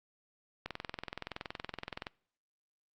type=click train; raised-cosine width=0.3 ms; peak=-22 dBFS; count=31; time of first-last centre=0.66-2.068 s; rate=21.3 Hz; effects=noise-tail reverb RT60 0.6 s tail -24 dB re dry + Opus 48 kbps